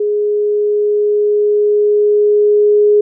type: tone with level ramp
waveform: sine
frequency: 416.6 Hz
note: G#4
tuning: 5 cents sharp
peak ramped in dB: -12 to -6 dBFS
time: 0-3.01 s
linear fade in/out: 5 ms
effects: none